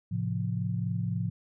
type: chord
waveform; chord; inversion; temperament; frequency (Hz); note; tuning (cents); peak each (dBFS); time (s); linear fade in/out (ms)
sine; F major; first; equal with one note detuned; 110 / 133.64 / 174.61; A2 / C3 / F3; 0 / +37 / 0; -31 / -34 / -32; 0.11-1.3; 10
effects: none